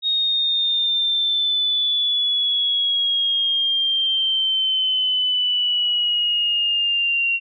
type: exponential sweep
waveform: sine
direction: down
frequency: 3740 to 2746 Hz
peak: -17 dBFS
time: 0.02-7.4 s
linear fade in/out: 50 ms
effects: none